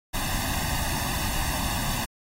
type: noise with comb filter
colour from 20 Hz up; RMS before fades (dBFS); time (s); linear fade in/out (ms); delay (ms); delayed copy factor
pink; -28; 0.13-2.06; 20; 1.1; +0.85
effects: AAC 48 kbps